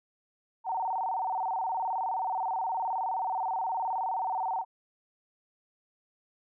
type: tone with vibrato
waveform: sine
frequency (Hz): 830.6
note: G#5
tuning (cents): 0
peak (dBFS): -28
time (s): 0.64-4.65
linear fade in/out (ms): 50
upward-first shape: square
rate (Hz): 19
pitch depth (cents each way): 170
effects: none